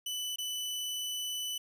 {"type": "tone with dropouts", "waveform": "sawtooth", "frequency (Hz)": 2987, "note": "F#7", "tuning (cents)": 16, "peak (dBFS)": -31, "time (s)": [0.06, 1.58], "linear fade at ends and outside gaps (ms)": 5, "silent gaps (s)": [0.36, 0.384], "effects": []}